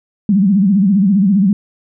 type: tone with vibrato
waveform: sine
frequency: 196.2 Hz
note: G3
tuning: 2 cents sharp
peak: -8 dBFS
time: 0.29-1.53 s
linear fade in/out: 2 ms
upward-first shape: sine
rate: 15 Hz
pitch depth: 140 cents each way
effects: none